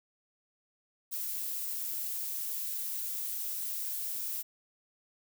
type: noise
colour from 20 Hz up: violet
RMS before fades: -36 dBFS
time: 1.11-4.43 s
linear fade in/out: 20 ms
effects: none